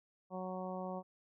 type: harmonic tone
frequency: 185 Hz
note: F#3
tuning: in tune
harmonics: 1 / 2 / 3 / 4 / 5 / 6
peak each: -43 / -48 / -44 / -46 / -49 / -51 dBFS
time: 0.3-1.03 s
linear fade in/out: 50 ms
effects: none